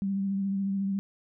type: tone with vibrato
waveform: sine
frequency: 196 Hz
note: G3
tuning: in tune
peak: -26 dBFS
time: 0.02-0.99 s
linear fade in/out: 0 ms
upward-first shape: triangle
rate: 14 Hz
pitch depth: 30 cents each way
effects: none